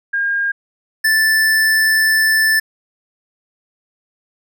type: tone pair in turn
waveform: sine / square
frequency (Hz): 1616 / 1759.5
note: G#6 / A6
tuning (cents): -48 / 0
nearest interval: minor second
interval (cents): 148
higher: second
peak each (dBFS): -15 / -12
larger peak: second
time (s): 0.13-0.52 / 1.04-2.6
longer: second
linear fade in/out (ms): 10
effects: none